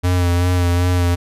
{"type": "tone with vibrato", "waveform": "square", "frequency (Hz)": 88.6, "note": "F2", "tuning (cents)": 25, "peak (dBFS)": -14, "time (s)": [0.03, 1.16], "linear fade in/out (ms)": 20, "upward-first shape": "sine", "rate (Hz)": 2.6, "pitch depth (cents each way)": 30, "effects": ["resampled to 32000 Hz"]}